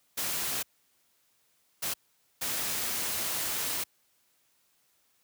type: noise bursts at uneven times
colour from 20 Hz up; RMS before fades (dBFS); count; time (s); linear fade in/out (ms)
white; -32; 3; 0.17-0.63 / 1.82-1.94 / 2.41-3.84; 10
effects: white hiss -70 dBFS RMS until 5.23 s + high-pass 60 Hz 12 dB/octave